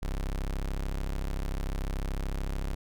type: tone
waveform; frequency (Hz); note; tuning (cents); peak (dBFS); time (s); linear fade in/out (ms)
35% pulse; 33.54; C1; +44; -28; 0.02-2.75; 10
effects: none